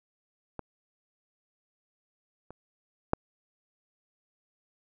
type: clicks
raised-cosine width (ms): 1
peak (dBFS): -22 / -30 / -9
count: 3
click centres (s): 0.593 / 2.506 / 3.134
effects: none